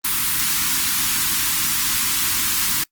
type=band-stop noise; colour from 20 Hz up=white; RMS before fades=-20 dBFS; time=0.04-2.84 s; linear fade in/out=10 ms; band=330 to 930 Hz; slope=48 dB/octave; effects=noise-tail reverb RT60 0.1 s tail -25 dB re dry + Opus 24 kbps